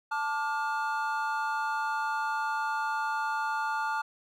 triangle chord, D minor, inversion second, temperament equal with one note detuned, 880 / 1174.7 / 1423.8 Hz, A5 / D6 / F6, 0 / 0 / +33 cents, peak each -29 / -34 / -31 dBFS, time 0.11-4.02 s, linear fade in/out 10 ms, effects none

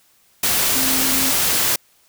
sine tone in noise, 264 Hz, C4, 16 cents sharp, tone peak -25 dBFS, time 0.75-1.31 s, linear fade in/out 5 ms, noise white, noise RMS -18 dBFS, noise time 0.43-1.76 s, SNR -10 dB, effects white hiss -57 dBFS RMS until 2.08 s

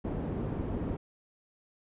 white low-pass noise, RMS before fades -34 dBFS, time 0.04-0.97 s, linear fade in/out 10 ms, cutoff 300 Hz, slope 12 dB/octave, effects resampled to 8000 Hz

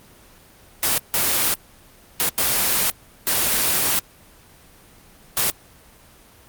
white noise bursts at uneven times, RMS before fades -19 dBFS, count 6, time 0.83-0.98 / 1.14-1.54 / 2.2-2.29 / 2.38-2.9 / 3.27-3.99 / 5.37-5.5 s, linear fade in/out 0 ms, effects pink hiss -49 dBFS RMS until 6.48 s + Opus 24 kbps

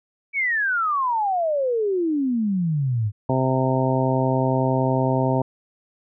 sine exponential sweep, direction down, 2308 to 99.9 Hz, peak -19 dBFS, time 0.33-3.12 s, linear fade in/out 50 ms
harmonic tone, 130.81 Hz, C3, in tune, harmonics 1 / 2 / 3 / 4 / 5 / 6 / 7, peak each -22 / -24 / -27 / -27 / -26 / -32 / -27 dBFS, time 3.29-5.42 s, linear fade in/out 5 ms
effects none

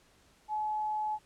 sine tone, 854 Hz, G#5, 48 cents sharp, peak -30 dBFS, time 0.48-1.19 s, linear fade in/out 50 ms, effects pink hiss -64 dBFS RMS until 1.25 s + low-pass 10000 Hz 12 dB/octave

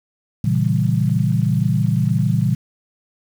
sine chord, A# diminished seventh, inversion none, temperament equal, 116.54 / 138.59 / 164.81 / 196 Hz, A#2 / C#3 / E3 / G3, 0 / 0 / 0 / 0 cents, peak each -19 / -20 / -20 / -22 dBFS, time 0.44-2.55 s, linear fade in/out 5 ms, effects 7-bit

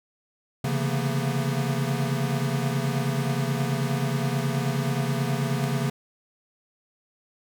square tone cluster, 135.2 / 144.6 / 168.2 / 223.2 / 240 Hz, C#3 / D3 / E3 / A3 / B3, -43 / -27 / +35 / +25 / -49 cents, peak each -27 / -32 / -33 / -34 / -34 dBFS, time 0.64-5.9 s, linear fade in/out 5 ms, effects none

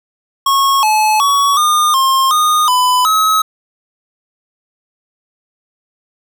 square tone with pitch steps, 1095 / 860 / 1124 / 1216 / 1065 / 1230 / 1001 / 1281 Hz, C#6 / A5 / C#6 / D#6 / C6 / D#6 / B5 / E6, -22 / -40 / +24 / -40 / +30 / -20 / +23 / -50 cents, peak -10 dBFS, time 0.46-3.42 s, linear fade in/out 5 ms, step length 370 ms, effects none

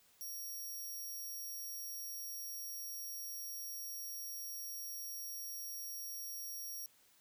5% pulse tone, 5650 Hz, F8, 19 cents sharp, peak -37 dBFS, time 0.21-6.86 s, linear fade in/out 0 ms, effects white hiss -68 dBFS RMS until 7.2 s

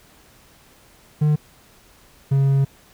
triangle tone pair in turn, 150.7 / 137.09 Hz, D3 / C#3, +45 / -19 cents, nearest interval major second, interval 164 cents, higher first, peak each -12 dBFS, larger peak neither, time 1.21-1.36 / 2.31-2.65 s, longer second, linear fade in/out 10 ms, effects pink hiss -52 dBFS RMS until 2.93 s

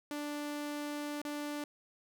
sawtooth tone with dropouts, 293.7 Hz, D4, in tune, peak -33 dBFS, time 0.11-1.64 s, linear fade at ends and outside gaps 1 ms, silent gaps 1.216-1.25 s, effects none

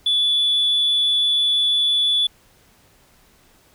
sine tone, 3449 Hz, A7, 35 cents flat, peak -14 dBFS, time 0.06-2.27 s, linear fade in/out 5 ms, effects tanh soft clip ceiling -12 dBFS + pink hiss -55 dBFS RMS until 3.74 s

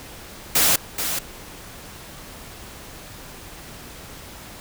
white noise with echo, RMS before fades -17 dBFS, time 0.55-0.76 s, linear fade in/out 5 ms, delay 430 ms, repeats 1, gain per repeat -8 dB, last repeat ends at 1.19 s, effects pink hiss -40 dBFS RMS until 4.6 s

